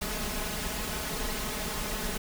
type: noise with comb filter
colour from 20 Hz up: pink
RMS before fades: -33 dBFS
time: 0.01-2.18 s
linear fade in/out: 10 ms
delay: 4.7 ms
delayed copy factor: +0.8
effects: none